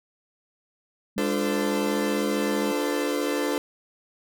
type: tone with pitch glide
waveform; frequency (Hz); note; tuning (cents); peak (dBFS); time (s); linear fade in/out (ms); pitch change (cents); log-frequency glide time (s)
sine; 202.9 to 206.8; G#3 to G#3; -40 to -7; -29; 1.16-2.72; 10; +33; 1.82-1.99
type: chord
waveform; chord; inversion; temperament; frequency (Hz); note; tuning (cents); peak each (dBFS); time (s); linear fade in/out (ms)
40% pulse; D minor seventh; none; equal with one note detuned; 293.7 / 349.2 / 440 / 512.2; D4 / F4 / A4 / C5; 0 / 0 / 0 / -37; -27 / -31 / -29 / -29; 1.18-3.58; 0
effects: none